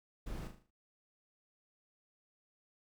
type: noise with echo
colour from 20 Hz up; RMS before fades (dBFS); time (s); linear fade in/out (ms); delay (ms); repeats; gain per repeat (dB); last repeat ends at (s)
brown; -43; 0.26-0.48; 10; 38; 6; -6; 0.708
effects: none